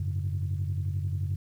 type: chord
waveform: sine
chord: F# suspended second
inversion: none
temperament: equal with one note detuned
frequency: 92.5 / 103.83 / 141.1 Hz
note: F#2 / G#2 / C#3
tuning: 0 / 0 / +31 cents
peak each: -28 / -34 / -33 dBFS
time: 0-1.36 s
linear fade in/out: 5 ms
effects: tanh soft clip ceiling -21 dBFS + 10-bit